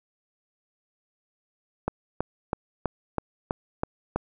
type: click train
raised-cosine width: 1 ms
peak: -11 dBFS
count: 8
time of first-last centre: 1.88-4.16 s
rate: 3.07 Hz
effects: none